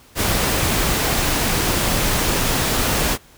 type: noise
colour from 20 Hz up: pink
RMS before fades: -19 dBFS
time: 0.15-3.18 s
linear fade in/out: 50 ms
effects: pink hiss -49 dBFS RMS until 3.37 s